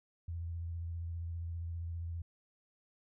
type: tone with vibrato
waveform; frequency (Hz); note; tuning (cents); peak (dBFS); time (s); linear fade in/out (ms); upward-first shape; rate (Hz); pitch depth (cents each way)
sine; 84.3; E2; +39; -37; 0.28-2.22; 5; sine; 15; 29
effects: none